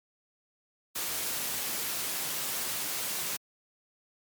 white noise, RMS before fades -33 dBFS, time 0.95-3.37 s, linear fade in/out 10 ms, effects high-pass 100 Hz 12 dB/octave + MP3 96 kbps

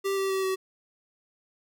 square tone with pitch steps, 392 / 387.7 / 383.5 / 379.3 Hz, G4 / G4 / G4 / F#4, 0 / -19 / -38 / +43 cents, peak -26 dBFS, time 0.04-0.56 s, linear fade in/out 20 ms, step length 130 ms, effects none

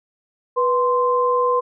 sine tone pair together, 491.3 / 1041 Hz, B4 / C6, -9 / -9 cents, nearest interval octave + minor second, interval 1300 cents, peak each -18 dBFS, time 0.56-1.61 s, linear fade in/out 20 ms, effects none

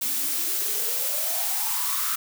blue noise with high-pass filter sweep, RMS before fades -26 dBFS, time 0.01-2.16 s, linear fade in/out 10 ms, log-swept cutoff 230 to 1300 Hz, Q 9.8, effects none

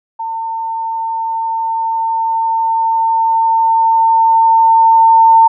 sine tone with level ramp, 903 Hz, A5, 45 cents sharp, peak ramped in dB -18 to -3 dBFS, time 0.19-5.48 s, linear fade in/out 10 ms, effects none

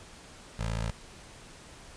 15% pulse tone with notch filter, 55.7 Hz, A1, 22 cents sharp, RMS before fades -32 dBFS, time 0.59-0.91 s, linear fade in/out 5 ms, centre 290 Hz, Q 0.9, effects pink hiss -50 dBFS RMS until 1.96 s + resampled to 22050 Hz

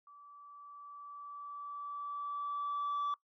sine tone with level ramp, 1156 Hz, D6, 28 cents flat, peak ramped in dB -54 to -29 dBFS, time 0.07-3.14 s, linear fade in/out 2 ms, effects noise-tail reverb RT60 0.1 s tail -22 dB re dry + tanh soft clip ceiling -31 dBFS

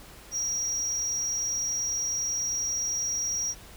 triangle tone with amplitude modulation, 5690 Hz, F8, 31 cents sharp, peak -24 dBFS, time 0.31-3.55 s, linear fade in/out 50 ms, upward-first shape sine, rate 220 Hz, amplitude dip 35%, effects added 50 Hz sine -52 dBFS peak until 3.76 s + pink hiss -49 dBFS RMS until 3.76 s

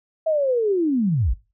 sine linear sweep, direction down, 653 to 39.49 Hz, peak -17 dBFS, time 0.26-1.34 s, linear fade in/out 10 ms, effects noise-tail reverb RT60 0.3 s tail -19 dB re dry

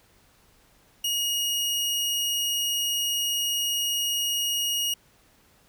sawtooth tone, 2875 Hz, F7, 50 cents sharp, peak -21 dBFS, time 1.04-4.94 s, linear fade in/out 5 ms, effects pink hiss -60 dBFS RMS until 5.68 s

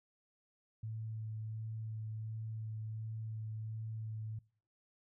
sine tone with vibrato, 110 Hz, A2, in tune, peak -39 dBFS, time 0.83-4.39 s, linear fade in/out 5 ms, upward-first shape sine, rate 1.4 Hz, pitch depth 12 cents each way, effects noise-tail reverb RT60 0.5 s tail -24 dB re dry

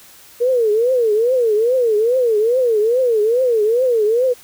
sine tone with vibrato, 466.2 Hz, A#4, in tune, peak -12 dBFS, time 0.4-4.34 s, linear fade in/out 20 ms, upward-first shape triangle, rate 2.4 Hz, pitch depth 220 cents each way, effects white hiss -44 dBFS RMS until 4.43 s

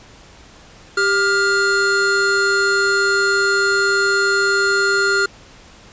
square tone pair together, 394.1 / 1411.7 Hz, G4 / F6, +9 / +18 cents, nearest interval octave + minor seventh, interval 2209 cents, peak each -20 / -16 dBFS, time 0.97-5.26 s, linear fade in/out 5 ms, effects pink hiss -44 dBFS RMS until 5.92 s + resampled to 16000 Hz

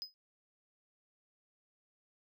triangle tone with exponential decay, 5030 Hz, D#8, 18 cents sharp, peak -34 dBFS, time 0.02-0.14 s, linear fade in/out 0 ms, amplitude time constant 25 ms, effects none

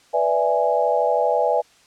sine chord, E dominant seventh, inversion second, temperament equal, 493.9 / 587.3 / 659.3 / 830.6 Hz, B4 / D5 / E5 / G#5, 0 / 0 / 0 / 0 cents, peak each -22 dBFS, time 0.13-1.62 s, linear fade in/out 20 ms, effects white hiss -54 dBFS RMS until 1.86 s + low-pass 7000 Hz 12 dB/octave

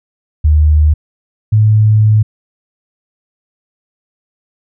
sine tone pair in turn, 76.1 / 107.62 Hz, D#2 / A2, -38 / -38 cents, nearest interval tritone, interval 600 cents, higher second, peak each -5 dBFS, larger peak neither, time 0.44-0.94 / 1.52-2.23 s, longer second, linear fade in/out 10 ms, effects none

